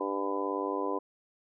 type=harmonic tone with a mistuned harmonic; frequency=98.4 Hz; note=G2; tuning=7 cents sharp; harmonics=3 / 4 / 5 / 6 / 7 / 8 / 9 / 10; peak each=-36 / -35 / -36 / -40 / -43 / -44 / -44 / -35 dBFS; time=0-0.99 s; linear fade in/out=10 ms; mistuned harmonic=10; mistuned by=+32 cents; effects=none